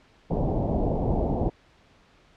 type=low-pass noise; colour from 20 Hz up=pink; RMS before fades=-25 dBFS; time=0.3-1.5 s; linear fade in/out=10 ms; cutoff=820 Hz; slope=48 dB/octave; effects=pink hiss -58 dBFS RMS until 2.36 s + low-pass 4000 Hz 12 dB/octave